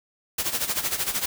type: noise with tremolo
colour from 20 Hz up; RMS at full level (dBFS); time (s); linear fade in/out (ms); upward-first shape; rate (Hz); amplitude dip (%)
white; -24; 0.38-1.26; 5; sine; 13; 75
effects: none